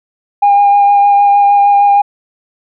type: tone with vibrato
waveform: sine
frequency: 809 Hz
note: G#5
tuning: 46 cents flat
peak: -3 dBFS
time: 0.42-2.02 s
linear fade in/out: 10 ms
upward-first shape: sine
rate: 6.5 Hz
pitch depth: 13 cents each way
effects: tanh soft clip ceiling -2 dBFS